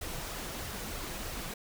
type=noise with flanger; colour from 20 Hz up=pink; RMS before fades=-39 dBFS; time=0.01-1.54 s; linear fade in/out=5 ms; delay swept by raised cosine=1.5 to 6.1 ms; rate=3.1 Hz; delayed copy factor=+0.55; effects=none